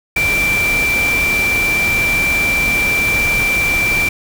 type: tone in noise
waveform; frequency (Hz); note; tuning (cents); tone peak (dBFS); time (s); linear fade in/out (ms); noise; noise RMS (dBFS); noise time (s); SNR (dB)
sine; 2349; D7; 0; -13; 0.16-4.09; 5; pink; -22; 0.16-4.09; +6
effects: none